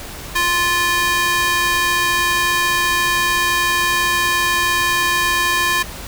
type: tone with high-pass filter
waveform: square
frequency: 349.2 Hz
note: F4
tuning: in tune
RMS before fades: -17 dBFS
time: 0.35-5.83 s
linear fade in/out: 10 ms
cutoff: 1400 Hz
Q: 1.5
effects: added 50 Hz sine -38 dBFS peak until 6.07 s + pink hiss -32 dBFS RMS until 6.07 s